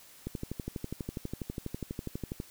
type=click train; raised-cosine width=3 ms; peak=-22 dBFS; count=27; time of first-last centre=0.27-2.401 s; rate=12.2 Hz; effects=white hiss -55 dBFS RMS until 2.5 s